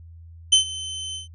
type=tone with ADSR envelope; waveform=sawtooth; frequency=3067 Hz; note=G7; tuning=38 cents flat; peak=-7 dBFS; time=0.52-1.28 s; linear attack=10 ms; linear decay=110 ms; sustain=-19 dB; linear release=130 ms; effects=added 83 Hz sine -41 dBFS peak until 1.34 s + resampled to 24000 Hz